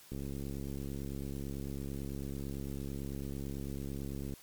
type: click train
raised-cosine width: 3 ms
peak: -28 dBFS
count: 292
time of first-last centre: 0.12-4.337 s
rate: 69 Hz
effects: white hiss -57 dBFS RMS until 4.42 s + MP3 96 kbps